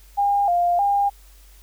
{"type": "tone with pitch steps", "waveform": "sine", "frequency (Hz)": [807, 700, 805], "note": ["G#5", "F5", "G5"], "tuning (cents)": [-50, 4, 46], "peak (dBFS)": -16, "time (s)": [0.17, 1.1], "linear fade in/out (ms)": 20, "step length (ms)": 310, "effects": ["added 48 Hz sine -46 dBFS peak until 1.62 s", "white hiss -54 dBFS RMS until 1.62 s"]}